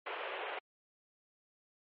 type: band-pass noise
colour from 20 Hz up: pink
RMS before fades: -41 dBFS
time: 0.06-0.59 s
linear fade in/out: 5 ms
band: 390 to 3100 Hz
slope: 48 dB/octave
effects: MP3 32 kbps